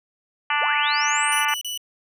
harmonic tone, 293.7 Hz, D4, in tune, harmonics 3 / 4 / 5 / 6 / 7 / 8 / 9 / 10, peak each -25 / -26 / -27 / -28 / -28 / -29 / -30 / -30 dBFS, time 0.5-1.54 s, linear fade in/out 2 ms
sine linear sweep, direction up, 349.2 to 10390 Hz, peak -26 dBFS, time 0.61-1.42 s, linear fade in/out 20 ms
sawtooth tone bursts, 2960 Hz, F#7, in tune, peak -24 dBFS, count 3, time 1.32-1.776 s, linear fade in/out 2 ms, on 130 ms, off 33 ms
effects none

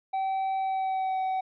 triangle tone with pitch glide, 769 to 756.2 Hz, G5 to F#5, -33 to +38 cents, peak -24 dBFS, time 0.13-1.41 s, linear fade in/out 10 ms, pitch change -29 cents, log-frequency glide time 0.57-1.2 s, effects resampled to 11025 Hz

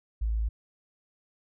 sine tone, 54.8 Hz, A1, 6 cents flat, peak -25 dBFS, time 0.21-0.49 s, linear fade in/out 10 ms, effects none

